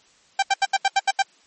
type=tone bursts; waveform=sawtooth; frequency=784 Hz; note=G5; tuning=in tune; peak=-12 dBFS; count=8; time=0.39-1.223 s; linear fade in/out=5 ms; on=35 ms; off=79 ms; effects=white hiss -57 dBFS RMS until 1.46 s + MP3 32 kbps